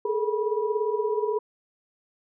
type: tone cluster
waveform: sine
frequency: 419.6 / 436.4 / 457.5 / 974 Hz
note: G#4 / A4 / A#4 / B5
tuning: +18 / -14 / -32 / -24 cents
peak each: -26 / -29 / -31 / -32 dBFS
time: 0.05-1.39 s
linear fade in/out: 5 ms
effects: none